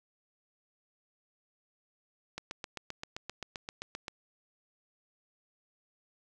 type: click train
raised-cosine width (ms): 0.2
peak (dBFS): -21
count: 14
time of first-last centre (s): 2.38-4.082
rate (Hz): 7.64
effects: none